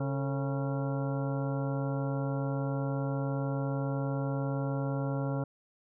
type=harmonic tone with a mistuned harmonic; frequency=137.4 Hz; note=C#3; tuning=15 cents flat; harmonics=1 / 2 / 3 / 4 / 5 / 6 / 7 / 8 / 10; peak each=-31 / -36 / -42 / -38 / -46 / -46 / -48 / -50 / -46 dBFS; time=0-5.44 s; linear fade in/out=5 ms; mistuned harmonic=3; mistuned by=+110 cents; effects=none